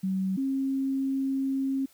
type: tone pair in turn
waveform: sine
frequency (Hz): 190 / 269.3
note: F#3 / C#4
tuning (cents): +46 / -50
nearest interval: tritone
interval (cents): 604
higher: second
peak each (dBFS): -25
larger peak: neither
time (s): 0.03-0.37 / 0.37-1.86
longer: second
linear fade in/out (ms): 10
effects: white hiss -60 dBFS RMS until 1.93 s